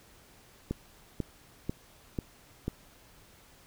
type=click train; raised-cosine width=3 ms; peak=-18 dBFS; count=5; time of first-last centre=0.71-2.68 s; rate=2.03 Hz; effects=pink hiss -58 dBFS RMS until 3.66 s